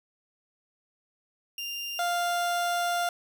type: tone pair in turn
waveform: 30% pulse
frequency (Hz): 2794 / 698.5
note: F7 / F5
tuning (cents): 0 / 0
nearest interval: 2 octaves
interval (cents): 2400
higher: first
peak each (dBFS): -30 / -23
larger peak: second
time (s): 1.58-1.99 / 1.99-3.09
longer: second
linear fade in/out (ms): 2
effects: none